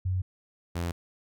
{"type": "tone pair in turn", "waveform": ["sine", "sawtooth"], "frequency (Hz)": [92.5, 85.82], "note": ["F#2", "F2"], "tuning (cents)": [0, -30], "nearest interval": "minor second", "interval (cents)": 130, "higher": "first", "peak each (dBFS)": -25, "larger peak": "neither", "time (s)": [[0.05, 0.22], [0.75, 0.92]], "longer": "neither", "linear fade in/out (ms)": 10, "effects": []}